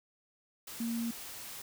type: tone in noise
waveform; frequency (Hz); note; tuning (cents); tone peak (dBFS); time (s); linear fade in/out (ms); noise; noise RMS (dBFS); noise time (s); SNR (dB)
sine; 231.8; A#3; -10; -32; 0.8-1.11; 5; white; -45; 0.67-1.62; +10
effects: none